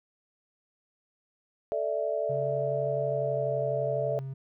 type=chord; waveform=sine; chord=A suspended fourth; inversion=none; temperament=equal; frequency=440 / 587.3 / 659.3 Hz; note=A4 / D5 / E5; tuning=0 / 0 / 0 cents; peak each=-33 / -30 / -31 dBFS; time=1.72-4.19 s; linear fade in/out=0 ms
type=tone with pitch glide; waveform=triangle; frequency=137.6 to 134.61 Hz; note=C#3 to C3; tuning=-12 to +50 cents; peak=-32 dBFS; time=2.29-4.34 s; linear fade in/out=10 ms; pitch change=-38 cents; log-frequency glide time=3.02-3.51 s
effects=none